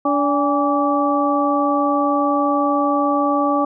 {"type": "harmonic tone with a mistuned harmonic", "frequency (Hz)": 288.8, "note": "D4", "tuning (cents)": -29, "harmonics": [1, 2, 3, 4], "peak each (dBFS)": [-19, -21, -22, -20], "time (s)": [0.05, 3.65], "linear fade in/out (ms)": 5, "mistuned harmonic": 3, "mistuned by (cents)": -93, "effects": []}